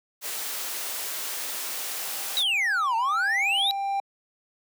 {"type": "noise", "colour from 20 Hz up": "white", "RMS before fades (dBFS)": -32, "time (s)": [0.21, 2.44], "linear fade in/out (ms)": 50}
{"type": "tone with exponential growth", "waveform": "triangle", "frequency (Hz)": 791, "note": "G5", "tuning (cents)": 15, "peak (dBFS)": -21, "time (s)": [1.28, 4], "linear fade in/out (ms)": 2, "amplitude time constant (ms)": 590}
{"type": "exponential two-way sweep", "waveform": "triangle", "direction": "down then up", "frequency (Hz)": [3951, 880, 3951], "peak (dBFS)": -20, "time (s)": [2.37, 3.71], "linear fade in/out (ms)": 0, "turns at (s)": 2.96}
{"effects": ["high-pass 400 Hz 12 dB/octave"]}